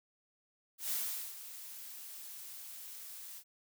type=noise with ADSR envelope; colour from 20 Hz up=blue; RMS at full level=-35 dBFS; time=0.78-3.44 s; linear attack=130 ms; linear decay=420 ms; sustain=-13 dB; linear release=69 ms; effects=none